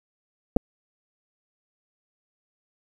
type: clicks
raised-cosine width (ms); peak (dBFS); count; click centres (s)
2; -7; 2; 0.564 / 0.568
effects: 8-bit